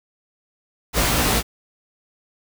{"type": "noise with comb filter", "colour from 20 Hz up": "pink", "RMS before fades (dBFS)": -19, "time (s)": [0.93, 1.43], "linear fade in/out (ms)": 50, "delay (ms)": 17, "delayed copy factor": 0.75, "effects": []}